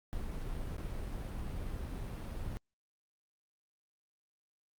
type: noise with dropouts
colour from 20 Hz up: brown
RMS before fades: -39 dBFS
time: 0.13-2.57 s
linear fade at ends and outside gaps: 0 ms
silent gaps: 0.766-0.782 s
effects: Opus 48 kbps